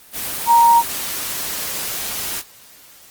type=tone in noise; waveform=sine; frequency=934 Hz; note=A#5; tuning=3 cents sharp; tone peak=-8 dBFS; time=0.46-0.83 s; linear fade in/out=50 ms; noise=white; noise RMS=-25 dBFS; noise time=0.12-2.43 s; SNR=+14 dB; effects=white hiss -45 dBFS RMS until 3.1 s + Opus 24 kbps